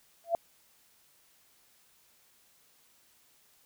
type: tone with exponential growth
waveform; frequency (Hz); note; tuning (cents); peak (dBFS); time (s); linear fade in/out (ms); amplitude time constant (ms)
sine; 675; E5; +41; -20; 0.24-0.35; 1; 23
effects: white hiss -65 dBFS RMS until 3.65 s